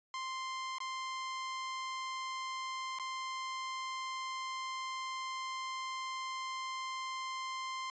sawtooth tone with dropouts, 1046.5 Hz, C6, in tune, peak -34 dBFS, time 0.14-7.9 s, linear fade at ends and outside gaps 1 ms, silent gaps 0.784-0.803 / 2.987-2.997 s, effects resampled to 16000 Hz

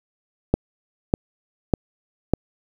click train, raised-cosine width 2 ms, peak -3 dBFS, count 4, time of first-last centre 0.54-2.336 s, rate 1.67 Hz, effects 7-bit

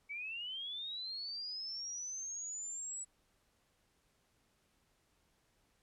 sine linear sweep, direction up, 2241 to 7902 Hz, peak -40 dBFS, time 0.09-3.05 s, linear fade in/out 20 ms, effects pink hiss -75 dBFS RMS until 5.82 s + low-pass 12000 Hz 12 dB/octave

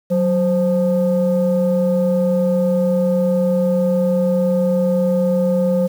sine tone pair together, 185 / 523.3 Hz, F#3 / C5, 0 / 0 cents, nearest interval octave + tritone, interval 1800 cents, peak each -15 dBFS, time 0.1-5.88 s, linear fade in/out 20 ms, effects tanh soft clip ceiling -9 dBFS + 7-bit

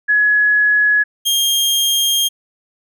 sine / sawtooth tone pair in turn, 1688 / 3220 Hz, G#6 / G7, +28 / +46 cents, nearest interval major seventh, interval 1118 cents, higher second, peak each -10 dBFS, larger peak neither, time 0.08-1.04 / 1.25-2.29 s, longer second, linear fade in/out 20 ms, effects none

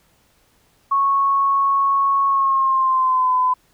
sine tone with pitch glide, 1103 to 1011.5 Hz, C#6 to B5, -9 to +41 cents, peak -14 dBFS, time 0.91-3.54 s, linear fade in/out 10 ms, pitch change -150 cents, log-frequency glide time 2.27-3.33 s, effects pink hiss -59 dBFS RMS until 3.73 s

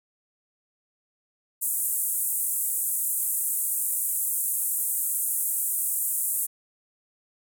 pink band-pass noise, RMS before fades -27 dBFS, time 1.61-6.47 s, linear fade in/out 20 ms, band 8200 to 16000 Hz, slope 48 dB/octave, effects none

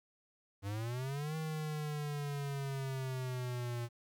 square linear two-way sweep, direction up then down, 96.2 to 158.7 to 117.8 Hz, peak -37 dBFS, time 0.62-3.89 s, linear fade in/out 50 ms, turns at 1.36 s, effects 11-bit

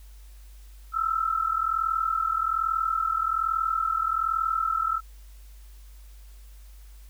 sine tone pair together, 1300 / 1341.2 Hz, E6 / E6, -24 / +30 cents, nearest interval minor second, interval 54 cents, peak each -26 dBFS, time 0.92-5.01 s, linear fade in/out 50 ms, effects added 50 Hz sine -44 dBFS peak until 7.09 s + white hiss -59 dBFS RMS until 7.09 s

